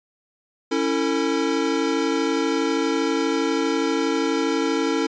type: chord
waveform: square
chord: A major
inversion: first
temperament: equal with one note detuned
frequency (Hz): 277.2 / 329.6 / 450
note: C#4 / E4 / A4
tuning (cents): 0 / 0 / +39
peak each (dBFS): -25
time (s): 0.71-5.07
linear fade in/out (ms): 10
effects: resampled to 16000 Hz